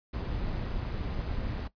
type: noise with amplitude modulation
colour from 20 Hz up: brown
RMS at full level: -31 dBFS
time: 0.13-1.68 s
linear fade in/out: 10 ms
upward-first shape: sine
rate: 186 Hz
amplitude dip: 45%
effects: noise-tail reverb RT60 0.1 s tail -17 dB re dry + resampled to 11025 Hz